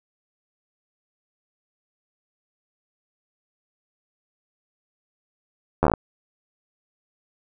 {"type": "slowing click train", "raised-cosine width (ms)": 1, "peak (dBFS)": -4, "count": 8, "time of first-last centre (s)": [5.83, 5.938], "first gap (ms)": 11, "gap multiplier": 1.11, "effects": []}